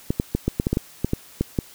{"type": "clicks", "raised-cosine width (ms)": 3, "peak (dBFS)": -7, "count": 12, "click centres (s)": [0.105, 0.199, 0.35, 0.48, 0.599, 0.669, 0.73, 0.771, 1.046, 1.134, 1.41, 1.588], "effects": ["white hiss -47 dBFS RMS until 1.74 s"]}